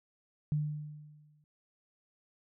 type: tone with exponential decay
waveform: sine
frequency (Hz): 150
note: D3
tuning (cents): +37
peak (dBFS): -26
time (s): 0.52-1.44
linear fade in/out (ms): 0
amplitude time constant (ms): 200
effects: none